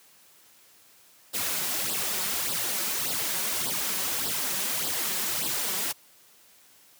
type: noise with flanger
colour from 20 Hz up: white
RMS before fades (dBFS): -29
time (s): 1.33-5.93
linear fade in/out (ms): 20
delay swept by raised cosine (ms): 0.22 to 5.42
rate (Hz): 1.7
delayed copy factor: +0.7
effects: white hiss -57 dBFS RMS until 6.99 s + high-pass 100 Hz 12 dB/octave